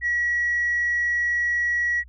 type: tone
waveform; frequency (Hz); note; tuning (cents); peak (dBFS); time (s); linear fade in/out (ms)
sine; 1922; B6; -48; -19; 0.01-2.04; 50
effects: tanh soft clip ceiling -16 dBFS + added 61 Hz sine -44 dBFS peak until 2.08 s